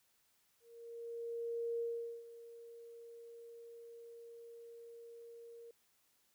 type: tone with ADSR envelope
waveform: sine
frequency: 466.2 Hz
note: A#4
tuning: in tune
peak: -35 dBFS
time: 0.6-5.71 s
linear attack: 1200 ms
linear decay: 430 ms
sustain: -16 dB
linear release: 3 ms
effects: white hiss -75 dBFS RMS until 6.34 s